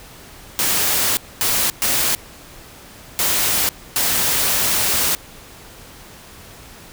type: noise bursts at uneven times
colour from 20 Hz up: white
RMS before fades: -18 dBFS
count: 5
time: 0.59-1.17 / 1.41-1.7 / 1.82-2.15 / 3.19-3.69 / 3.96-5.15 s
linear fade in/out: 0 ms
effects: pink hiss -41 dBFS RMS until 6.92 s